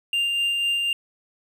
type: tone with tremolo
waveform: triangle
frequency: 2794 Hz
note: F7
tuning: in tune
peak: -18 dBFS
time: 0.13-0.93 s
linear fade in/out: 2 ms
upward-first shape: sine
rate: 4 Hz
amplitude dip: 25%
effects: none